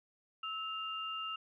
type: tone pair together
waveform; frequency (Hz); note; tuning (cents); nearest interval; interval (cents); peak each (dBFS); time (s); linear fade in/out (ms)
sine; 1300 / 2798; E6 / F7; -24 / +3; octave + minor second; 1327; -40 / -40; 0.43-1.36; 5
effects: none